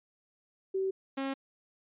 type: tone pair in turn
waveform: sine / sawtooth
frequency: 383 / 270.8 Hz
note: G4 / C#4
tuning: -40 / -40 cents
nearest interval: tritone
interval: 600 cents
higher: first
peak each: -28 dBFS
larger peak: neither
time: 0.74-0.91 / 1.17-1.34 s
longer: neither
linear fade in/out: 10 ms
effects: resampled to 8000 Hz